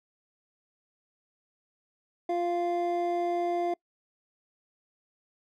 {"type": "tone pair together", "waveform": "triangle", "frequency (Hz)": [349.2, 694.6], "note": ["F4", "F5"], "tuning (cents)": [0, -10], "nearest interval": "octave", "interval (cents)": 1190, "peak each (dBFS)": -27, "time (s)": [2.29, 3.74], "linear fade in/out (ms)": 5, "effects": ["noise-tail reverb RT60 0.1 s tail -25 dB re dry"]}